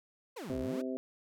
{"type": "exponential two-way sweep", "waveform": "30% pulse", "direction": "down then up", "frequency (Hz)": [558, 58.27, 331.4], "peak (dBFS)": -38, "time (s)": [0.36, 0.82], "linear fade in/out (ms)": 10, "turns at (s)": 0.59}
{"type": "harmonic tone", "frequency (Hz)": 129.6, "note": "C3", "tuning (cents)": -16, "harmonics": [2, 3, 4, 5], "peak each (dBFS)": [-36, -40, -42, -44], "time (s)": [0.5, 0.97], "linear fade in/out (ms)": 0}
{"effects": []}